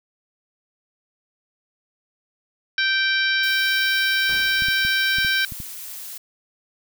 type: harmonic tone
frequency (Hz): 780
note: G5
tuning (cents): -9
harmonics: 2 / 3 / 4 / 5 / 6 / 7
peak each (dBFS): -20 / -26 / -28 / -26 / -32 / -31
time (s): 2.78-5.45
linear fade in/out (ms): 2
type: noise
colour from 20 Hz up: blue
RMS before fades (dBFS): -35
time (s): 3.43-6.18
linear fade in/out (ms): 5
type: noise with exponential decay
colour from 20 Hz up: pink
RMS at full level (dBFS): -36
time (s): 4.29-5.21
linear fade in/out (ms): 2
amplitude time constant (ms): 200
type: clicks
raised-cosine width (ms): 5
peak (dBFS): -22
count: 7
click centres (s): 4.622 / 4.685 / 4.85 / 5.185 / 5.248 / 5.522 / 5.602
effects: none